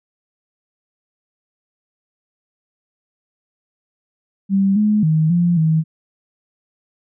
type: tone with pitch steps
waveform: sine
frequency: 195.3 / 211.2 / 157.3 / 173.5 / 159 Hz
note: G3 / G#3 / D#3 / F3 / D#3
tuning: -6 / +29 / +19 / -11 / +38 cents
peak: -12 dBFS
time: 4.49-5.84 s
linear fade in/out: 50 ms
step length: 270 ms
effects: none